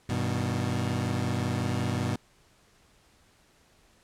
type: chord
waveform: 25% pulse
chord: G augmented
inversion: none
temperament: equal with one note detuned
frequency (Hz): 98 / 123.47 / 157.83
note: G2 / B2 / D#3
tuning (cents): 0 / 0 / +25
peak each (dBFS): -27 / -26 / -32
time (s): 0.09-2.16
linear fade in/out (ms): 5
effects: pink hiss -62 dBFS RMS until 4.03 s + low-pass 10000 Hz 12 dB/octave